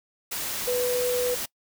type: tone in noise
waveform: sine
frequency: 493.9 Hz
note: B4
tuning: in tune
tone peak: -23 dBFS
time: 0.67-1.35 s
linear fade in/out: 10 ms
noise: white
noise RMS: -31 dBFS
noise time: 0.31-1.46 s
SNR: +5 dB
effects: noise-tail reverb RT60 0.1 s tail -23 dB re dry